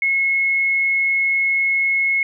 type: tone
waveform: sine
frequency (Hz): 2176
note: C#7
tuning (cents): -33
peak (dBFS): -15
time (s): 0.02-2.23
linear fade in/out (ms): 2
effects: none